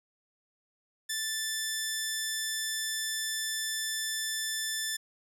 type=tone; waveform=10% pulse; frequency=1760 Hz; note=A6; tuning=in tune; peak=-22 dBFS; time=1.09-4.97 s; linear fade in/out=10 ms; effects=none